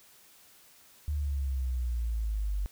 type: exponential sweep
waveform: sine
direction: down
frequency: 75.2 to 48.16 Hz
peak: -28 dBFS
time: 1.08-2.66 s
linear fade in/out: 0 ms
effects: white hiss -58 dBFS RMS until 2.71 s